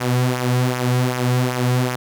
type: tone with flanger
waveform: sawtooth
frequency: 125.2 Hz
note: B2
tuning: 24 cents sharp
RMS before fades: -19 dBFS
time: 0-1.96 s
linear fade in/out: 10 ms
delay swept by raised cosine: 0.23 to 3.43 ms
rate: 2.6 Hz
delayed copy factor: -0.6
effects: none